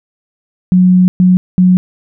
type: tone bursts at uneven times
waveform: sine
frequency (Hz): 182.6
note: F#3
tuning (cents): -23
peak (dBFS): -4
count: 3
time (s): 0.72-1.08 / 1.2-1.37 / 1.58-1.77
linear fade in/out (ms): 0
effects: none